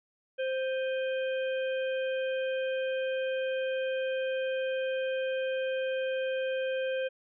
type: harmonic tone with a mistuned harmonic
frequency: 523.3 Hz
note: C5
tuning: in tune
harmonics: 1 / 3 / 5 / 6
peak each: -29 / -39 / -43 / -45 dBFS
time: 0.38-7.09 s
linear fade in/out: 20 ms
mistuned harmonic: 5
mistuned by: -94 cents
effects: none